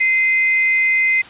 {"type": "tone pair together", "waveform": "sine", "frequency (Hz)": [2068, 2489], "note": ["C7", "D#7"], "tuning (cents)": [-21, 0], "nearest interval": "minor third", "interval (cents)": 321, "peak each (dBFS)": [-13, -23], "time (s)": [0, 1.22], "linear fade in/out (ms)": 10, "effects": ["white hiss -38 dBFS RMS until 1.29 s", "resampled to 8000 Hz"]}